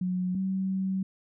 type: tone pair in turn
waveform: sine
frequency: 182.4 / 190.43 Hz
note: F#3 / G3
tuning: -24 / -50 cents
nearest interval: minor second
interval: 74 cents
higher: second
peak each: -26 / -26 dBFS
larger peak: neither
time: 0.01-0.35 / 0.35-1.03 s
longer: second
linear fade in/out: 5 ms
effects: none